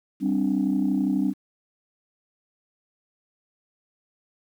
sine chord, G suspended fourth, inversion none, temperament equal, 196 / 261.6 / 293.7 Hz, G3 / C4 / D4, 0 / 0 / 0 cents, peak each -24 dBFS, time 0.2-1.34 s, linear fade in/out 50 ms, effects tanh soft clip ceiling -14 dBFS + 9-bit

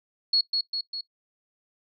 sine tone with echo, 4339 Hz, C#8, 38 cents flat, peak -18 dBFS, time 0.33-0.41 s, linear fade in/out 5 ms, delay 200 ms, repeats 3, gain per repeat -4 dB, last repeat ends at 1.01 s, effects noise-tail reverb RT60 0.1 s tail -18 dB re dry

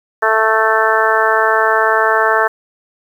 harmonic tone, 220.5 Hz, A3, 4 cents sharp, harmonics 2 / 3 / 4 / 5 / 6 / 7 / 8, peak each -18 / -18 / -18 / -18 / -18 / -18 / -18 dBFS, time 0.22-2.48 s, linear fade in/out 10 ms, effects 7-bit

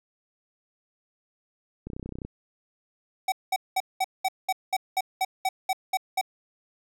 click train, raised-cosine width 3 ms, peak -23 dBFS, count 13, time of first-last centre 1.87-2.25 s, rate 31.6 Hz
square tone bursts, 759 Hz, F#5, 44 cents sharp, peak -23 dBFS, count 13, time 3.28-6.213 s, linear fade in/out 5 ms, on 41 ms, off 200 ms
effects none

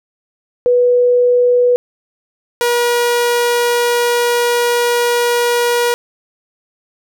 sine / sawtooth tone pair in turn, 490.7 / 479.8 Hz, B4 / A#4, -11 / +50 cents, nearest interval unison, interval 39 cents, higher first, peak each -8 dBFS, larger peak neither, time 0.66-1.76 / 2.61-5.94 s, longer second, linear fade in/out 0 ms, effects none

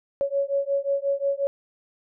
sine beating tone pair, 554.4 / 560 Hz, C#5 / C#5, 0 / +18 cents, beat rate 5.6 Hz, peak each -25 dBFS, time 0.21-1.47 s, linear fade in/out 0 ms, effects none

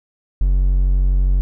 triangle tone, 46.17 Hz, F#1, 3 cents flat, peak -10 dBFS, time 0.41-1.41 s, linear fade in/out 0 ms, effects none

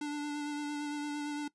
square tone with vibrato, 293.7 Hz, D4, in tune, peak -35 dBFS, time 0.01-1.48 s, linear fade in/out 5 ms, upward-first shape sine, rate 8.8 Hz, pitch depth 18 cents each way, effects noise-tail reverb RT60 0.1 s tail -19 dB re dry + resampled to 22050 Hz

